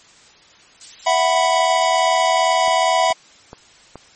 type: noise with tremolo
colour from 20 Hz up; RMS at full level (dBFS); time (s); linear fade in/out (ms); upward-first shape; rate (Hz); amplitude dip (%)
violet; -28; 0.81-2.79; 2; triangle; 10; 30
type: chord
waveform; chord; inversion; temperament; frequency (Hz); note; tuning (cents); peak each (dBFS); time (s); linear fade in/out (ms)
square; E suspended second; none; just; 659.3 / 741.7 / 988.9; E5 / F#5 / B5; 0 / +4 / +2; -19; 1.06-3.13; 10
type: click train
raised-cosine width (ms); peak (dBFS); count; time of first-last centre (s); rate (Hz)
1; -20; 4; 2.68-3.957; 2.35
effects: white hiss -48 dBFS RMS until 4.15 s + MP3 32 kbps